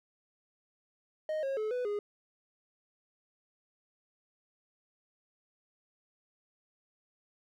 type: tone with pitch steps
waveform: triangle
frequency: 621 / 542 / 431.1 / 496.6 / 412.7 Hz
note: D#5 / C#5 / A4 / B4 / G#4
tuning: -3 / -39 / -35 / +9 / -11 cents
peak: -29 dBFS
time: 1.29-1.99 s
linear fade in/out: 2 ms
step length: 140 ms
effects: none